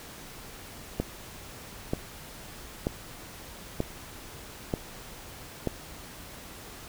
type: click train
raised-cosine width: 2 ms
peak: -13 dBFS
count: 6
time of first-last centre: 1-5.673 s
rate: 1.07 Hz
effects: pink hiss -45 dBFS RMS until 6.88 s